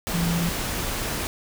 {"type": "tone in noise", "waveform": "sine", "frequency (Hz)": 169.7, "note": "F3", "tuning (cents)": -49, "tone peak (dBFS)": -22, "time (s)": [0.14, 0.49], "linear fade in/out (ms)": 0, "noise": "pink", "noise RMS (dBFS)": -28, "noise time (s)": [0.07, 1.27], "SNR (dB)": 3, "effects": []}